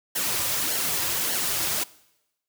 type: noise with flanger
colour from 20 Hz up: white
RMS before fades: -26 dBFS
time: 0.15-1.84 s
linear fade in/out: 10 ms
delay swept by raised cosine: 0.81 to 4.71 ms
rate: 1.7 Hz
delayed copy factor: -0.6
effects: noise-tail reverb RT60 0.9 s tail -21 dB re dry